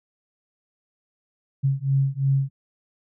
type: beating tone pair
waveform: sine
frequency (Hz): 135.1 / 138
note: C#3 / C#3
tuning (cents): -44 / -7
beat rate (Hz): 2.9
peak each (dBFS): -22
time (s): 1.63-2.5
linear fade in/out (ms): 20
effects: none